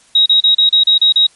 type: tone bursts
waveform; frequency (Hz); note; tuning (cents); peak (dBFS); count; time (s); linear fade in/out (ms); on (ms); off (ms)
sine; 3804; A#7; +34; -6; 8; 0.15-1.268; 5; 110; 34
effects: white hiss -49 dBFS RMS until 1.35 s + MP3 48 kbps